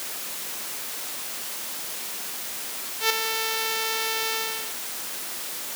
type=tone with ADSR envelope; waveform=5% pulse; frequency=445.4 Hz; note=A4; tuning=21 cents sharp; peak=-5 dBFS; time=3-4.78 s; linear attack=100 ms; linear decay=5 ms; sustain=-9 dB; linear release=440 ms; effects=white hiss -33 dBFS RMS until 5.75 s + high-pass 200 Hz 12 dB/octave